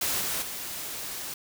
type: noise with level steps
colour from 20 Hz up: white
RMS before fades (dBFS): -28 / -30 / -36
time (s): 0.01-1.34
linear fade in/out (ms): 5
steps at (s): 0.2 / 0.42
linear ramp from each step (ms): 2
effects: none